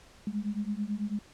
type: beating tone pair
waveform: sine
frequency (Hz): 203 / 212.1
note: G#3 / G#3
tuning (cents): -39 / +37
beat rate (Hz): 9.1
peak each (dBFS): -33 / -33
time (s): 0.27-1.19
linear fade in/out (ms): 2
effects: pink hiss -56 dBFS RMS until 1.33 s + low-pass 8000 Hz 12 dB/octave